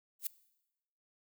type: noise with exponential growth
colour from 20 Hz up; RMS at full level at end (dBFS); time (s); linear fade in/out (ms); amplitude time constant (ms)
violet; -29; 0.19-0.27; 5; 16
effects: noise-tail reverb RT60 0.9 s tail -19 dB re dry